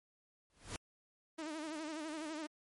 pink noise with exponential growth, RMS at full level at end -39 dBFS, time 0.5-0.76 s, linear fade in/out 0 ms, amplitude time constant 55 ms
sawtooth tone with vibrato, 311.1 Hz, D#4, in tune, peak -37 dBFS, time 1.38-2.47 s, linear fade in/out 10 ms, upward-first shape sine, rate 12 Hz, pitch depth 85 cents each way
effects MP3 48 kbps

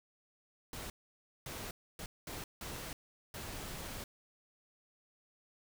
pink noise bursts at uneven times, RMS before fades -44 dBFS, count 6, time 0.73-0.9 / 1.46-1.71 / 1.99-2.06 / 2.27-2.44 / 2.61-2.93 / 3.34-4.04 s, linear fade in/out 2 ms, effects none

